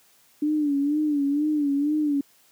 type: tone with vibrato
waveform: sine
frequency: 292.4 Hz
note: D4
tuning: 7 cents flat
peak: -20 dBFS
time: 0.42-2.21 s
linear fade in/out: 5 ms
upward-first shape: sine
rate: 2.1 Hz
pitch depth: 80 cents each way
effects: white hiss -59 dBFS RMS until 2.51 s + high-pass 100 Hz 12 dB/octave